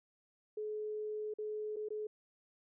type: tone with dropouts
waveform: sine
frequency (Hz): 426.3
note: G#4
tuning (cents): +45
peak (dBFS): -37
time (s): 0.57-2.07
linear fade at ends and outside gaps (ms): 5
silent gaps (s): 1.339-1.385 / 1.761-1.766 / 1.887-1.904
effects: none